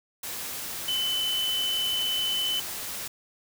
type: tone in noise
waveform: sine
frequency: 3025 Hz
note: F#7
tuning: 38 cents sharp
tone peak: -25 dBFS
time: 0.88-2.6 s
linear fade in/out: 5 ms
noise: white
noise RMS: -35 dBFS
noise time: 0.23-3.08 s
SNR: +7 dB
effects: none